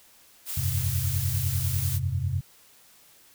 blue noise, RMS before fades -33 dBFS, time 0.45-2 s, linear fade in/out 50 ms
sine chord, F suspended second, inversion none, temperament equal with one note detuned, 87.31 / 97.38 / 130.81 Hz, F2 / G2 / C3, 0 / -11 / 0 cents, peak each -29 dBFS, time 0.57-2.41 s, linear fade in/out 5 ms
effects white hiss -56 dBFS RMS until 3.34 s

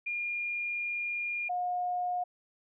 sine tone pair in turn, 2415 / 718 Hz, D7 / F5, +48 / +48 cents, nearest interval octave + major sixth, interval 2100 cents, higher first, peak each -31 / -29 dBFS, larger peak second, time 0.06-1.49 / 1.49-2.24 s, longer first, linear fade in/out 10 ms, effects none

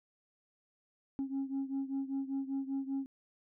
sine beating tone pair, 270.4 / 275.5 Hz, C#4 / C#4, -43 / -11 cents, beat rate 5.1 Hz, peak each -34 / -37 dBFS, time 1.19-3.06 s, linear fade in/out 0 ms, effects tanh soft clip ceiling -30 dBFS

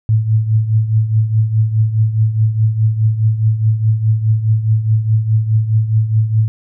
sine tone with tremolo, 109.8 Hz, A2, 3 cents flat, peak -7 dBFS, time 0.09-6.48 s, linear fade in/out 0 ms, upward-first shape triangle, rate 4.8 Hz, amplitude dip 75%, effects none

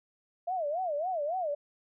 sine tone with vibrato, 659.3 Hz, E5, in tune, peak -29 dBFS, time 0.47-1.55 s, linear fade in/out 10 ms, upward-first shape sine, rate 3.6 Hz, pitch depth 240 cents each way, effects none

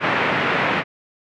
white band-pass noise, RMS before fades -20 dBFS, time 0-0.84 s, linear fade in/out 50 ms, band 110 to 2300 Hz, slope 24 dB/octave, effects none

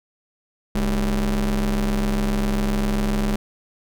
45% pulse ring-modulated tone, 87.31 Hz, F2, in tune, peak -16 dBFS, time 0.75-3.36 s, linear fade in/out 5 ms, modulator 121 Hz, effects none

